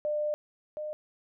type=tone pair in turn; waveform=sine; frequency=599 / 607 Hz; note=D5 / D#5; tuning=+34 / -43 cents; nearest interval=unison; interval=23 cents; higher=second; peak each=-27 / -33 dBFS; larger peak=first; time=0.05-0.34 / 0.77-0.93 s; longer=first; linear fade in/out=0 ms; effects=none